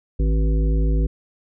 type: harmonic tone with a mistuned harmonic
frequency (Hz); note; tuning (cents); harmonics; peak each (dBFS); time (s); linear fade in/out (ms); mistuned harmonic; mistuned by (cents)
53.9; A1; -35; 1 / 3 / 5 / 7 / 9; -16 / -26 / -30 / -33 / -35; 0.19-1.07; 10; 3; -60
effects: none